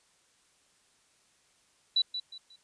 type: tone with echo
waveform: sine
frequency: 3951 Hz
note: B7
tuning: in tune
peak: -22 dBFS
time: 1.96-2.02 s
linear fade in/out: 5 ms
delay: 180 ms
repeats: 3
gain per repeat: -10 dB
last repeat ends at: 2.56 s
effects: white hiss -67 dBFS RMS until 2.63 s + resampled to 22050 Hz